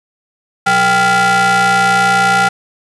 45% pulse ring-modulated tone, 302.8 Hz, D#4, 47 cents flat, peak -6 dBFS, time 0.66-2.49 s, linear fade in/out 10 ms, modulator 1090 Hz, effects resampled to 24000 Hz + 7-bit

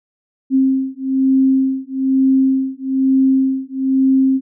sine beating tone pair, 265 / 266.1 Hz, C4 / C4, +22 / +29 cents, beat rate 1.1 Hz, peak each -15 dBFS, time 0.5-4.41 s, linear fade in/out 50 ms, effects none

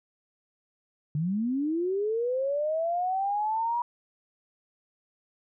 sine linear sweep, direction up, 142.4 to 967 Hz, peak -25 dBFS, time 1.15-3.82 s, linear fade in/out 2 ms, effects none

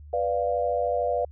sine chord, B diminished, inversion none, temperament equal, 493.9 / 587.3 / 698.5 Hz, B4 / D5 / F5, 0 / 0 / 0 cents, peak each -27 dBFS, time 0.13-1.25 s, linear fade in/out 5 ms, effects added 74 Hz sine -42 dBFS peak until 1.31 s

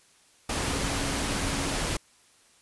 sine tone in noise, 277.2 Hz, C#4, in tune, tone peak -36 dBFS, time 0.66-1.76 s, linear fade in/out 5 ms, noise pink, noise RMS -29 dBFS, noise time 0.49-1.97 s, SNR -10 dB, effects white hiss -60 dBFS RMS until 2.61 s + resampled to 24000 Hz

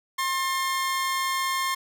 sawtooth tone pair together, 1066 / 1790.1 Hz, C6 / A6, +32 / +29 cents, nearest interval major sixth, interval 897 cents, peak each -21 / -30 dBFS, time 0.18-1.75 s, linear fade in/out 10 ms, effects none

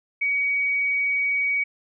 sine tone, 2258 Hz, C#7, 31 cents sharp, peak -20 dBFS, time 0.21-1.64 s, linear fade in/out 10 ms, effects none

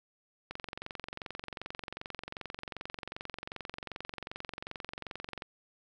click train, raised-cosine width 0.3 ms, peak -23 dBFS, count 112, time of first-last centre 0.51-5.422 s, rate 22.6 Hz, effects none

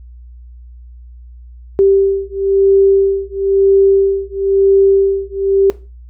sine beating tone pair, 391.1 / 392.1 Hz, G4 / G4, -4 / 0 cents, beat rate 1 Hz, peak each -12 dBFS, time 1.79-5.7 s, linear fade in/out 0 ms, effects noise-tail reverb RT60 0.3 s tail -17 dB re dry + added 60 Hz sine -33 dBFS peak until 6.09 s

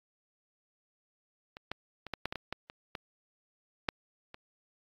clicks, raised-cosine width 0.3 ms, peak -28 / -19 / -26 / -18 / -15 / -20 / -20 / -19 / -28 / -21 / -12 / -29 dBFS, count 12, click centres 1.569 / 1.716 / 2.067 / 2.137 / 2.256 / 2.325 / 2.357 / 2.526 / 2.699 / 2.952 / 3.888 / 4.344 s, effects AAC 32 kbps

